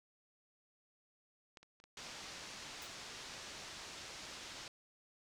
clicks, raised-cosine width 0.2 ms, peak -35 / -42 / -44 / -43 / -43 / -35 / -38 / -44 dBFS, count 8, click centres 1.572 / 1.63 / 1.801 / 1.84 / 2.351 / 2.383 / 2.665 / 2.844 s
white low-pass noise, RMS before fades -50 dBFS, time 1.97-4.68 s, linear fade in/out 2 ms, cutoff 6300 Hz, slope 24 dB/octave
white noise with exponential decay, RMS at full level -50 dBFS, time 2.82-2.94 s, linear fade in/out 1 ms, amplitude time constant 24 ms
effects none

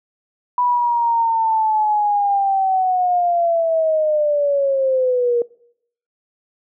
sine linear sweep, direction down, 987.8 to 470.5 Hz, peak -14 dBFS, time 0.58-5.42 s, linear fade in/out 2 ms, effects noise-tail reverb RT60 0.7 s tail -23 dB re dry

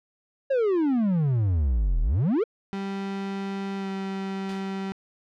triangle exponential two-way sweep, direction down then up, 560 to 37.42 to 489.6 Hz, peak -18 dBFS, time 0.5-2.44 s, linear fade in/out 10 ms, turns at 2.01 s
35% pulse tone with pitch glide, 196 to 193.41 Hz, G3 to G3, 0 to -23 cents, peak -27 dBFS, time 2.73-4.92 s, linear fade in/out 0 ms, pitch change -23 cents, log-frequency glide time 3.77-3.88 s
white noise with exponential decay, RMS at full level -37 dBFS, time 4.49-4.85 s, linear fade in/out 2 ms, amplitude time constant 77 ms
effects low-pass 4000 Hz 12 dB/octave

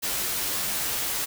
white noise with comb filter, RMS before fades -28 dBFS, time 0.02-1.26 s, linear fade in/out 20 ms, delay 12 ms, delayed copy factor -0.6, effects none

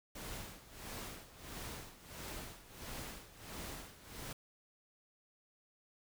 pink noise with tremolo, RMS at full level -45 dBFS, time 0.15-4.33 s, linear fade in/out 5 ms, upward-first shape sine, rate 1.5 Hz, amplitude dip 80%, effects none

